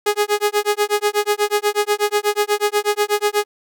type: tone with tremolo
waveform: sawtooth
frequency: 415.3 Hz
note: G#4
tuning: in tune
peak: -9 dBFS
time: 0.06-3.45 s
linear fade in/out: 5 ms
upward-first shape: sine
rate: 8.2 Hz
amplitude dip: 100%
effects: none